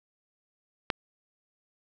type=click; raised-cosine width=0.3 ms; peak=-9 dBFS; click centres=0.902 s; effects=none